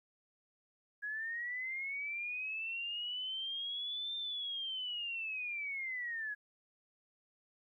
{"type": "linear two-way sweep", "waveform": "sine", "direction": "up then down", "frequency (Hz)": [1661.2, 3598, 1661.2], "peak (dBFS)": -37, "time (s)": [1.02, 6.35], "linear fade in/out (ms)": 20, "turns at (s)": 4.16, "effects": ["13-bit"]}